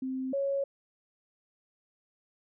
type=tone pair in turn; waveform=sine; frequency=261.2 / 553.5 Hz; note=C4 / C#5; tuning=-3 / -3 cents; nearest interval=octave + minor second; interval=1300 cents; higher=second; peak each=-31 / -27 dBFS; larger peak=second; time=0.02-0.33 / 0.33-0.64 s; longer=neither; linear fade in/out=5 ms; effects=none